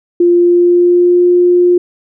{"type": "tone with pitch glide", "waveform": "sine", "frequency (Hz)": [348.4, 354.5], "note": ["F4", "F4"], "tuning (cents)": [-4, 26], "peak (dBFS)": -5, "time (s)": [0.2, 1.78], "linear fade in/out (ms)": 5, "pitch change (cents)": 30, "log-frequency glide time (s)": [0.31, 1.25], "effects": []}